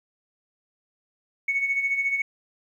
sine tone with tremolo, 2217 Hz, C#7, in tune, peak -19 dBFS, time 1.48-2.22 s, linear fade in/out 5 ms, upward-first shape sine, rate 14 Hz, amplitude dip 60%, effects tanh soft clip ceiling -15 dBFS + 10-bit

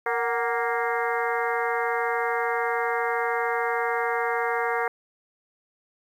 harmonic tone with a mistuned harmonic, 233.2 Hz, A#3, 1 cent sharp, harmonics 2 / 3 / 4 / 5 / 6 / 7 / 8 / 9, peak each -28 / -30 / -31 / -32 / -33 / -33 / -34 / -35 dBFS, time 0.06-4.88 s, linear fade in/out 2 ms, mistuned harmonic 3, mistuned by +100 cents, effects 9-bit

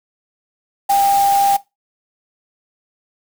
sine tone in noise, 797 Hz, G5, 28 cents sharp, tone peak -11 dBFS, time 0.89-1.57 s, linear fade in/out 10 ms, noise white, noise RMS -26 dBFS, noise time 0.89-1.57 s, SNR +12 dB, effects noise-tail reverb RT60 0.2 s tail -18 dB re dry

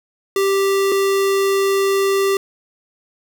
square tone pair in turn, 392 / 392 Hz, G4 / G4, 0 / 0 cents, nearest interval unison, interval 0 cents, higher neither, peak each -15 dBFS, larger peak neither, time 0.36-0.92 / 0.92-2.37 s, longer second, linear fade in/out 2 ms, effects none

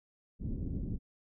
pink low-pass noise, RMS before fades -36 dBFS, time 0.39-0.99 s, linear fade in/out 50 ms, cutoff 290 Hz, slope 24 dB/octave, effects none

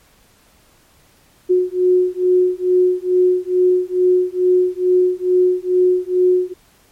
sine beating tone pair, 363 / 365.3 Hz, F#4 / F#4, -33 / -22 cents, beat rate 2.3 Hz, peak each -15 dBFS, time 1.49-6.54 s, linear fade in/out 20 ms, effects pink hiss -53 dBFS RMS until 6.91 s + MP3 64 kbps

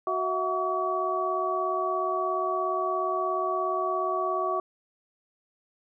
sine tone cluster, 370.6 / 653 / 730 / 1135 Hz, F#4 / E5 / F#5 / C#6, +3 / -17 / -24 / +41 cents, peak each -31 / -31 / -34 / -28 dBFS, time 0.07-4.6 s, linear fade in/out 2 ms, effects none

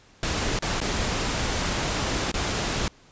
pink noise with dropouts, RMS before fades -26 dBFS, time 0.23-2.88 s, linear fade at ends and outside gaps 1 ms, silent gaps 0.589-0.623 / 0.803-0.814 / 2.316-2.341 s, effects pink hiss -55 dBFS RMS until 3.11 s + resampled to 16000 Hz

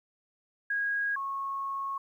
sine tone pair in turn, 1642 / 1095.9 Hz, G#6 / C#6, -20 / -20 cents, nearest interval perfect fifth, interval 700 cents, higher first, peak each -27 / -31 dBFS, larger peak first, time 0.7-1.16 / 1.16-1.98 s, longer second, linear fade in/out 5 ms, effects 11-bit

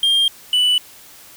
triangle tone pair in turn, 3204 / 2973 Hz, G7 / F#7, +37 / +8 cents, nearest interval minor second, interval 129 cents, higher first, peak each -11 dBFS, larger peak neither, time 0.03-0.28 / 0.53-0.78 s, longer neither, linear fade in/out 2 ms, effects white hiss -43 dBFS RMS until 1.36 s

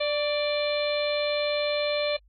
harmonic tone with a mistuned harmonic, 590 Hz, D5, 8 cents sharp, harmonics 1 / 2 / 3 / 4 / 5 / 6 / 7, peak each -25 / -38 / -41 / -33 / -41 / -35 / -35 dBFS, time 0-2.17 s, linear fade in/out 10 ms, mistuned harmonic 2, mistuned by -42 cents, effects added 50 Hz sine -56 dBFS peak until 2.28 s + AAC 48 kbps

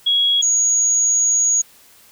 sine tone pair in turn, 3322 / 6692 Hz, G#7 / G#8, 0 / +12 cents, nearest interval octave, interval 1212 cents, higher second, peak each -13 dBFS, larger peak neither, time 0.06-0.42 / 0.42-1.62 s, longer second, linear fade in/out 10 ms, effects white hiss -49 dBFS RMS until 2.11 s

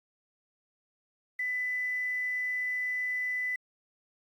sine tone with quantisation, 1998 Hz, B6, 20 cents sharp, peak -29 dBFS, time 1.39-3.56 s, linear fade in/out 5 ms, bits 9, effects AAC 48 kbps

